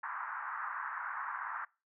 pink band-pass noise, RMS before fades -40 dBFS, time 0.03-1.65 s, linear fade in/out 5 ms, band 930 to 1700 Hz, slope 48 dB/octave, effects noise-tail reverb RT60 0.3 s tail -23 dB re dry

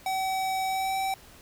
square tone with pitch glide, 761 to 770.3 Hz, F#5 to G5, +48 to -30 cents, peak -27 dBFS, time 0.06-1.14 s, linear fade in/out 2 ms, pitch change +22 cents, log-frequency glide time 0.66-0.97 s, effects pink hiss -52 dBFS RMS until 1.41 s

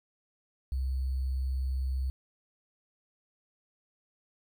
sine tone with sample-and-hold, 65.6 Hz, C2, 5 cents sharp, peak -28 dBFS, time 0.72-2.1 s, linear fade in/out 0 ms, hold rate 4410 Hz, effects none

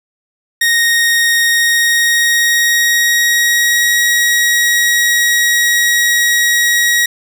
sawtooth tone with pitch glide, 1864 to 1901 Hz, A#6 to A#6, -1 to +33 cents, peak -6 dBFS, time 0.61-7.06 s, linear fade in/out 5 ms, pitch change +34 cents, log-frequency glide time 1.45-3.98 s, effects none

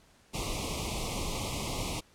pink band-stop noise, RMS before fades -34 dBFS, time 0.33-2.01 s, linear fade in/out 20 ms, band 1200 to 2100 Hz, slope 96 dB/octave, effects pink hiss -62 dBFS RMS until 2.14 s + low-pass 10000 Hz 12 dB/octave

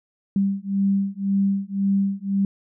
sine beating tone pair, 196 / 197.9 Hz, G3 / G3, 0 / +17 cents, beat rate 1.9 Hz, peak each -22 dBFS, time 0.36-2.45 s, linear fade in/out 2 ms, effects none

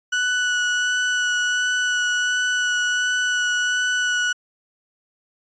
35% pulse tone with vibrato, 1478 Hz, F#6, 2 cents flat, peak -17 dBFS, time 0.12-4.33 s, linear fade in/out 10 ms, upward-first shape sine, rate 1.4 Hz, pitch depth 12 cents each way, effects resampled to 16000 Hz

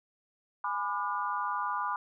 sine chord, G# diminished seventh, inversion none, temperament just, 830.6 / 996.7 / 1196.1 / 1435.3 Hz, G#5 / B5 / D6 / F6, 0 / +16 / +31 / +47 cents, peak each -38 / -33 / -34 / -39 dBFS, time 0.64-1.96 s, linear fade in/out 2 ms, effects none

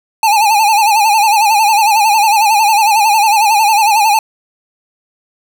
square tone with vibrato, 852 Hz, G#5, 44 cents sharp, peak -8 dBFS, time 0.23-4.19 s, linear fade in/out 2 ms, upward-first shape sine, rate 11 Hz, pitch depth 98 cents each way, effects none

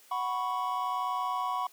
triangle chord, F# suspended fourth, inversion none, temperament equal, 740 / 987.8 / 1108.7 Hz, F#5 / B5 / C#6, 0 / 0 / 0 cents, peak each -33 / -31 / -31 dBFS, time 0.11-1.67 s, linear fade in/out 5 ms, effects white hiss -58 dBFS RMS until 1.72 s + high-pass 300 Hz 12 dB/octave

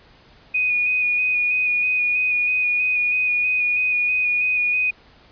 sine tone with vibrato, 2475 Hz, D#7, 10 cents flat, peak -17 dBFS, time 0.54-4.91 s, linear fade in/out 10 ms, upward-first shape square, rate 3.1 Hz, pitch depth 16 cents each way, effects pink hiss -51 dBFS RMS until 5.31 s + resampled to 11025 Hz

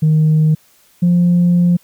sine tone pair in turn, 155.56 / 175.17 Hz, D#3 / F3, 0 / +6 cents, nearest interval major second, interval 206 cents, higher second, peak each -7 dBFS, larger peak neither, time 0.02-0.55 / 1.02-1.77 s, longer second, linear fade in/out 10 ms, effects tanh soft clip ceiling -6 dBFS + white hiss -52 dBFS RMS until 1.83 s

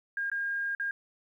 sine tone with dropouts, 1616 Hz, G#6, 48 cents flat, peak -29 dBFS, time 0.17-0.91 s, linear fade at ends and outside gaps 2 ms, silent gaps 0.3-0.316 / 0.75-0.798 s, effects 11-bit

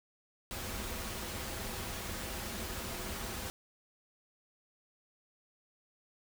pink noise with comb filter, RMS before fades -40 dBFS, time 0.51-3.5 s, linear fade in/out 0 ms, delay 6.8 ms, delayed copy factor -0.5, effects none

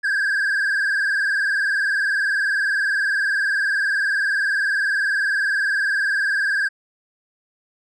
triangle tone with vibrato, 1624 Hz, G#6, 39 cents flat, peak -16 dBFS, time 0.03-6.69 s, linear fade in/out 20 ms, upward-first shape triangle, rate 20 Hz, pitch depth 110 cents each way, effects resampled to 24000 Hz

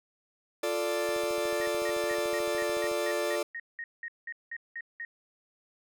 40% pulse chord, D minor, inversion first, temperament equal, 349.2 / 440 / 587.3 Hz, F4 / A4 / D5, 0 / 0 / 0 cents, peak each -33 / -33 / -30 dBFS, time 0.63-3.43 s, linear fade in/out 5 ms
click train, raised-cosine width 2 ms, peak -35 dBFS, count 26, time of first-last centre 1.09-2.915 s, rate 13.7 Hz
sine tone bursts, 1864.7 Hz, A#6, in tune, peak -35 dBFS, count 15, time 1.61-5.05 s, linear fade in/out 2 ms, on 52 ms, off 190 ms
effects none

